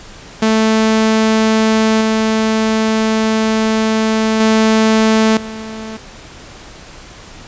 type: tone with level steps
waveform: sawtooth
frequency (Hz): 220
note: A3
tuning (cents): 0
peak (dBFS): -6 / -8 / -5 / -21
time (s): 0.42-5.97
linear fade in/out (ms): 5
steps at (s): 2.01 / 4.4 / 5.37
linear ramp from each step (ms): 2
effects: pink hiss -36 dBFS RMS until 7.47 s + resampled to 16000 Hz